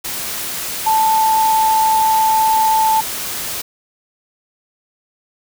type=tone in noise; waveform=sine; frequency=881 Hz; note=A5; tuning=2 cents sharp; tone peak=-11 dBFS; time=0.86-3.01 s; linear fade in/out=10 ms; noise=white; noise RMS=-24 dBFS; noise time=0.04-3.62 s; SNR=+10 dB; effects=none